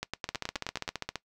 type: two click trains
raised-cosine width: 0.2 ms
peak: -15 / -15 dBFS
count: 14 / 9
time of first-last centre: 0.29-1.157 / 0.03-0.878 s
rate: 15 / 9.43 Hz
effects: noise-tail reverb RT60 0.1 s tail -20 dB re dry